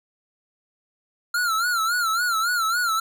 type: tone with vibrato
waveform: square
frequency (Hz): 1382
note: F6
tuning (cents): -19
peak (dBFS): -21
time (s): 1.34-3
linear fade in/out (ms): 5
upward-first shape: sine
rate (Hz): 3.6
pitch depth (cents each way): 110
effects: none

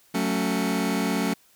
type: chord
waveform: sawtooth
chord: F# minor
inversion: none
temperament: just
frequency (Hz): 185 / 222 / 277.5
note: F#3 / A3 / C#4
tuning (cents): 0 / +16 / +2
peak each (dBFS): -23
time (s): 0.14-1.34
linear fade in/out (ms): 10
effects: white hiss -59 dBFS RMS until 1.55 s

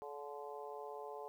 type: harmonic tone with a mistuned harmonic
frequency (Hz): 144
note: D3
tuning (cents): -34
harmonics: 3 / 4 / 5 / 6 / 7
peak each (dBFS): -48 / -52 / -52 / -51 / -54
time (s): 0.02-1.28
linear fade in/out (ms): 0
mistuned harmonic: 7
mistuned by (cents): +42
effects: 12-bit

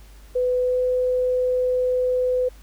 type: tone with pitch glide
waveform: sine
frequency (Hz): 500 to 503.5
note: B4 to B4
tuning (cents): +21 to +33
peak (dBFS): -18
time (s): 0.35-2.49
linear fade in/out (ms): 10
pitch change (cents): +12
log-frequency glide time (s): 0.6-0.8
effects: added 50 Hz sine -43 dBFS peak until 2.62 s + pink hiss -53 dBFS RMS until 2.62 s

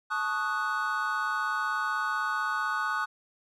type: chord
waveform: triangle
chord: D# half-diminished seventh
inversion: second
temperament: equal with one note detuned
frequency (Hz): 867.9 / 1108.7 / 1244.5 / 1480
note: A5 / C#6 / D#6 / F#6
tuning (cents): -24 / 0 / 0 / 0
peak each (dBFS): -34 / -33 / -30 / -29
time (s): 0.1-3.06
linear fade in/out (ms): 20
effects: none

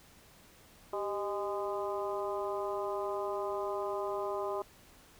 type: harmonic tone with a mistuned harmonic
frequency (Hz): 205.2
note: G#3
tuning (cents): -21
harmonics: 2 / 3 / 4 / 5 / 6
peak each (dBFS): -36 / -38 / -42 / -40 / -44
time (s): 0.93-4.62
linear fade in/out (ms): 2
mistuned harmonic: 2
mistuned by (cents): -70
effects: pink hiss -59 dBFS RMS until 5.19 s

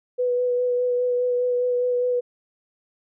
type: tone with vibrato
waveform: sine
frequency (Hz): 493.6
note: B4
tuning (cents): -1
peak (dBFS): -19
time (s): 0.18-2.21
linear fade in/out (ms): 20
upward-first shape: sine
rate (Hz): 4.9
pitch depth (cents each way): 15
effects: none

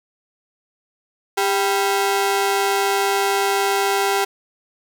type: ring-modulated tone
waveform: sawtooth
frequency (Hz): 591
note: D5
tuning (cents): +11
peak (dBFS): -10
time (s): 1.37-4.25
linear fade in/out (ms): 10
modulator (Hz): 193
effects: none

